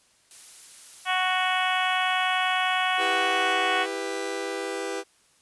blue noise, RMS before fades -44 dBFS, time 0.31-3.53 s, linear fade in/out 0 ms
harmonic tone, 370 Hz, F#4, in tune, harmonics 2 / 3 / 4 / 5 / 6 / 7 / 8 / 9, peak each -27 / -29 / -30 / -31 / -32 / -32 / -33 / -34 dBFS, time 1.05-3.87 s, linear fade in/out 50 ms
sawtooth chord, E minor, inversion none, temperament just, 329.6 / 395.6 / 494.4 Hz, E4 / G4 / B4, 0 / +16 / +2 cents, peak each -32 / -28 / -29 dBFS, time 2.97-5.04 s, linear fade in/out 50 ms
effects white hiss -62 dBFS RMS until 5.41 s + resampled to 24000 Hz

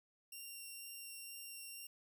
5% pulse tone with vibrato, 2762 Hz, F7, 20 cents flat, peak -40 dBFS, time 0.32-1.87 s, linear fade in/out 5 ms, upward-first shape triangle, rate 2.1 Hz, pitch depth 9 cents each way, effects none

